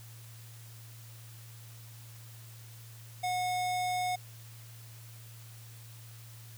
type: tone with low-pass filter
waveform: square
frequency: 728 Hz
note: F#5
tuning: 28 cents flat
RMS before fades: -32 dBFS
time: 3.23-4.16 s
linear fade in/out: 10 ms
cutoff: 12000 Hz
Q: 0.75
effects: added 114 Hz sine -48 dBFS peak until 6.57 s + white hiss -55 dBFS RMS until 6.57 s